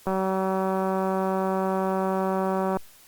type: click train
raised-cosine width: 1 ms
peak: -13 dBFS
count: 514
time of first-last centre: 0.07-2.77 s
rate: 190 Hz
effects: white hiss -53 dBFS RMS until 3.07 s + Opus 48 kbps